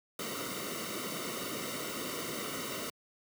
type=noise with comb filter; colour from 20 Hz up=pink; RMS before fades=-38 dBFS; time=0.19-2.9 s; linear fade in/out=2 ms; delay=1.2 ms; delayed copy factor=-0.8; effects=high-pass 150 Hz 12 dB/octave

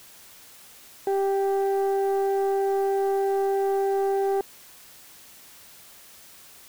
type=tone pair together; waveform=sine; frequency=392.8 / 784 Hz; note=G4 / G5; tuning=+4 / 0 cents; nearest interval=octave; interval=1196 cents; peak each=-20 / -25 dBFS; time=1.07-4.41 s; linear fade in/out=2 ms; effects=tanh soft clip ceiling -18 dBFS + white hiss -49 dBFS RMS until 6.68 s

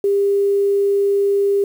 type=tone with quantisation; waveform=sine; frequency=400 Hz; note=G4; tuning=35 cents sharp; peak=-13 dBFS; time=0.04-1.64 s; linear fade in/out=2 ms; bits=7; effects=none

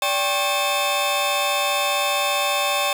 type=tone cluster; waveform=40% pulse; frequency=580 / 788 / 1085 / 2590 / 3580 Hz; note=D5 / G5 / C#6 / E7 / A7; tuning=-22 / +9 / -37 / -31 / +29 cents; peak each=-25 dBFS; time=0.02-2.93 s; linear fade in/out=2 ms; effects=none

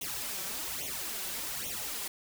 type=noise with flanger; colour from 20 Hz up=white; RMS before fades=-37 dBFS; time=0.01-2.08 s; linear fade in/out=5 ms; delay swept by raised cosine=0.31 to 5.31 ms; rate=1.2 Hz; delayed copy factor=+0.85; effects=none

